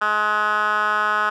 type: tone with band-pass filter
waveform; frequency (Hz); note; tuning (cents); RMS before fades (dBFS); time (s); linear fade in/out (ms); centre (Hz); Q
10% pulse; 211.2; G#3; +29; -20; 0.01-1.3; 10; 1400; 4.3
effects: none